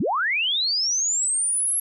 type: linear sweep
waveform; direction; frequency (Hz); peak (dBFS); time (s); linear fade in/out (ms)
sine; up; 132.4 to 11320; -20; 0-1.8; 5
effects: none